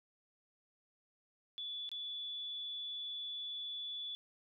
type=tone with dropouts; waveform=sine; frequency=3447 Hz; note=A7; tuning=36 cents flat; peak=-40 dBFS; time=1.58-4.15 s; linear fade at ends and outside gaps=0 ms; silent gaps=1.891-1.916 s; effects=none